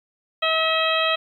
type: harmonic tone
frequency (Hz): 643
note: E5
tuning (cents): -43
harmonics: 1 / 2 / 3 / 4 / 5 / 6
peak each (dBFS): -24 / -24 / -28 / -25 / -25 / -29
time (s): 0.42-1.16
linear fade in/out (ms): 10
effects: 9-bit